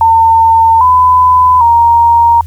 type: tone with pitch steps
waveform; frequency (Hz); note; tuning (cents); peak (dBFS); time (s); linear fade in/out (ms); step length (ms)
sine; 905 / 1004 / 934; A5 / B5 / A#5; +48 / +28 / +3; -3; 0.01-2.41; 2; 800
effects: added 83 Hz sine -22 dBFS peak until 2.46 s + white hiss -45 dBFS RMS until 2.46 s